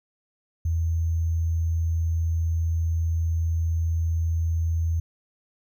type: tone with sample-and-hold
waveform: sine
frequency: 82.41 Hz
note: E2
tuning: in tune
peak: -21 dBFS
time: 0.65-5 s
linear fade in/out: 5 ms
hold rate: 6300 Hz
effects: none